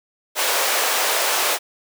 pink high-pass noise, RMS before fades -20 dBFS, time 0.35-1.59 s, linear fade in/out 50 ms, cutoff 500 Hz, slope 24 dB/octave, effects none

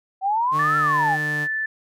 sine exponential two-way sweep, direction up then down, 751 to 1364 to 751 Hz, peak -18 dBFS, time 0.21-1.18 s, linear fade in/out 50 ms, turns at 0.77 s
sawtooth tone with vibrato, 150.3 Hz, D3, 40 cents sharp, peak -24 dBFS, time 0.51-1.48 s, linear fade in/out 50 ms, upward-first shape sine, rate 1.9 Hz, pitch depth 9 cents each way
sine tone, 1756 Hz, A6, 4 cents flat, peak -22 dBFS, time 0.59-1.66 s, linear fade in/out 5 ms
effects none

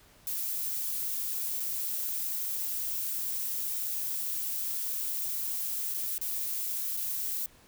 violet noise with dropouts, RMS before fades -33 dBFS, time 0.27-7.46 s, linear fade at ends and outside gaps 1 ms, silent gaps 1.598-1.602 / 5.94-5.944 / 6.181-6.213 / 6.967-6.972 s, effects pink hiss -59 dBFS RMS until 7.67 s

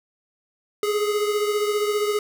square beating tone pair, 415.3 / 430.3 Hz, G#4 / A4, 0 / -39 cents, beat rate 15 Hz, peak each -22 / -29 dBFS, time 0.83-2.19 s, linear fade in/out 2 ms, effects none

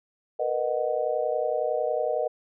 sine chord, B major seventh, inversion third, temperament just, 463 / 493.9 / 617.4 / 740.8 Hz, A#4 / B4 / D#5 / F#5, -12 / 0 / -14 / +2 cents, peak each -31 / -29 / -27 / -32 dBFS, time 0.39-2.28 s, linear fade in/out 10 ms, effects none

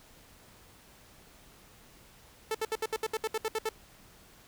sawtooth tone bursts, 440 Hz, A4, in tune, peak -25 dBFS, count 12, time 2.51-3.69 s, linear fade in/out 2 ms, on 36 ms, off 68 ms, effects pink hiss -57 dBFS RMS until 4.47 s

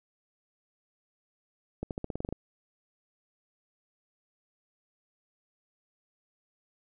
accelerating click train, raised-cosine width 2 ms, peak -20 dBFS, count 10, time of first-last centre 1.83-2.326 s, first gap 78 ms, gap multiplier 0.91, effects none

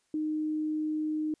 sine tone, 308.2 Hz, D#4, 16 cents flat, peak -28 dBFS, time 0.14-1.34 s, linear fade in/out 2 ms, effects white hiss -73 dBFS RMS until 1.4 s + resampled to 22050 Hz

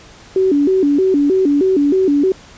sine tone with vibrato, 329.6 Hz, E4, in tune, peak -10 dBFS, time 0.36-2.32 s, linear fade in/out 2 ms, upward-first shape square, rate 3.2 Hz, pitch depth 240 cents each way, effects pink hiss -41 dBFS RMS until 2.57 s + resampled to 16000 Hz

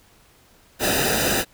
pink noise with comb filter, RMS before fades -21 dBFS, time 0.79-1.45 s, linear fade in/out 50 ms, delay 0.91 ms, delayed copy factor -0.8, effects pink hiss -55 dBFS RMS until 1.53 s

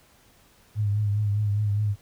sine tone with vibrato, 103.83 Hz, G#2, in tune, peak -21 dBFS, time 0.75-1.96 s, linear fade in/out 50 ms, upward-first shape triangle, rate 4.9 Hz, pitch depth 53 cents each way, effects pink hiss -58 dBFS RMS until 2.01 s

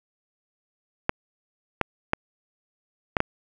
clicks, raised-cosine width 0.5 ms, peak -5 dBFS, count 5, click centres 1.094 / 1.813 / 2.134 / 3.168 / 3.204 s, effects none

